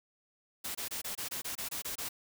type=noise bursts; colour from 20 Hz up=white; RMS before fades=-38 dBFS; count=11; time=0.64-2.09 s; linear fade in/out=10 ms; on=110 ms; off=24 ms; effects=none